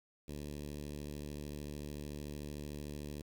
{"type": "tone with notch filter", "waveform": "10% pulse", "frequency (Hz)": 73.42, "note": "D2", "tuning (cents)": 0, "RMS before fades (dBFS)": -44, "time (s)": [0.28, 3.22], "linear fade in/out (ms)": 5, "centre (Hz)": 1300, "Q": 0.54, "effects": ["10-bit"]}